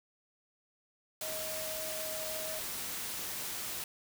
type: tone in noise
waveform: sine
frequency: 630 Hz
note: D#5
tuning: 21 cents sharp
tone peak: -41 dBFS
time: 1.22-2.59 s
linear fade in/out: 2 ms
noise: white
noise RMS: -39 dBFS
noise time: 1.21-3.84 s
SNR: -5 dB
effects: none